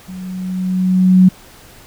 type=tone with level ramp; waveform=sine; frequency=185 Hz; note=F#3; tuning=in tune; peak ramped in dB=-27 to -3 dBFS; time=0.08-1.29 s; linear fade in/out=10 ms; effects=pink hiss -42 dBFS RMS until 1.86 s